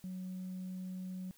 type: tone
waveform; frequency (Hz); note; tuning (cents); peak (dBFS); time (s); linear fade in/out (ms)
sine; 185; F#3; 0; -38; 0.04-1.31; 0
effects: tanh soft clip ceiling -37 dBFS + white hiss -65 dBFS RMS until 1.37 s